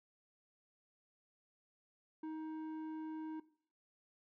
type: tone with low-pass filter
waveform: square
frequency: 314.5 Hz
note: D#4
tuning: 19 cents sharp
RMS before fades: -44 dBFS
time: 2.23-3.4 s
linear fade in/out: 5 ms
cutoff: 930 Hz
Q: 0.86
effects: noise-tail reverb RT60 0.5 s tail -18 dB re dry